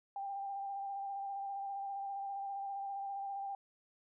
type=tone with vibrato; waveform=sine; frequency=792 Hz; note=G5; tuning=18 cents sharp; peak=-38 dBFS; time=0.16-3.55 s; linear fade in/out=2 ms; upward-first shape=square; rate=15 Hz; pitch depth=17 cents each way; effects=none